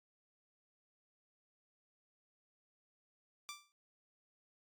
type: tone with exponential decay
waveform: 10% pulse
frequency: 1174.7 Hz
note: D6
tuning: in tune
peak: -33 dBFS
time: 3.49-3.72 s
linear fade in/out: 0 ms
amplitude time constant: 49 ms
effects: AAC 64 kbps